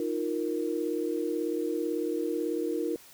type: chord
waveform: sine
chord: Eb suspended second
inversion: none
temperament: equal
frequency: 311.1 / 349.2 / 466.2 Hz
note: Eb4 / F4 / Bb4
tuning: 0 / 0 / 0 cents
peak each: -32 dBFS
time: 0-2.96 s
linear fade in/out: 2 ms
effects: white hiss -53 dBFS RMS until 3.13 s